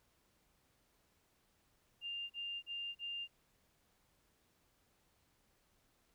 sine tone bursts, 2799 Hz, F7, 3 cents sharp, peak -40 dBFS, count 4, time 2.01-3.278 s, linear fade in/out 50 ms, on 290 ms, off 36 ms, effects pink hiss -75 dBFS RMS until 6.14 s

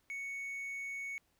triangle tone, 2220 Hz, C#7, 2 cents sharp, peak -37 dBFS, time 0.1-1.18 s, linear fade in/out 0 ms, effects pink hiss -75 dBFS RMS until 1.39 s

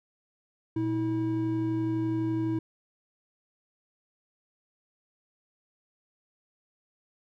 triangle tone pair together, 118.2 / 322.7 Hz, A#2 / E4, +24 / -37 cents, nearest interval octave + perfect fourth, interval 1739 cents, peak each -30 / -25 dBFS, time 0.76-2.59 s, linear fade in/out 5 ms, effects none

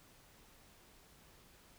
silence, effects pink hiss -63 dBFS RMS until 1.78 s

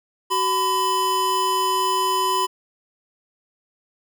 square tone pair together, 376.8 / 1006 Hz, F#4 / B5, +32 / +32 cents, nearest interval octave + perfect fourth, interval 1700 cents, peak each -27 / -20 dBFS, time 0.3-2.47 s, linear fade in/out 20 ms, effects none

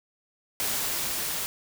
white noise with level ramp, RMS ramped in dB -28 to -31 dBFS, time 0.6-1.46 s, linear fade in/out 0 ms, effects none

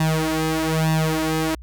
sawtooth tone with flanger, 158.8 Hz, D#3, 36 cents sharp, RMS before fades -21 dBFS, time 0-1.55 s, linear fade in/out 5 ms, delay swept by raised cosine 1.1 to 3.9 ms, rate 1.1 Hz, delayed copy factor +0.85, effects added 60 Hz sine -36 dBFS peak until 1.62 s

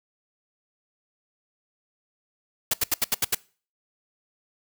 white noise bursts, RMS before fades -22 dBFS, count 7, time 2.71-3.349 s, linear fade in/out 5 ms, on 27 ms, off 75 ms, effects noise-tail reverb RT60 0.4 s tail -23 dB re dry

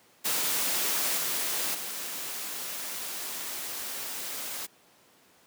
white noise with level steps, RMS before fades -28 / -30 / -36 dBFS, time 0.24-4.67 s, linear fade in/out 20 ms, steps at 1.17 / 1.74 s, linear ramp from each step 10 ms, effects pink hiss -60 dBFS RMS until 5.46 s + high-pass 200 Hz 12 dB/octave

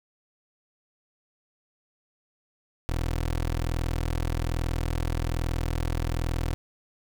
20% pulse tone, 41.2 Hz, E1, in tune, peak -21 dBFS, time 2.89-6.54 s, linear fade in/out 0 ms, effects 8-bit

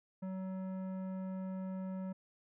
triangle tone with tanh clipping, 188.3 Hz, F#3, 31 cents sharp, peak -40 dBFS, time 0.22-2.13 s, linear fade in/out 10 ms, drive 17 dB, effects none

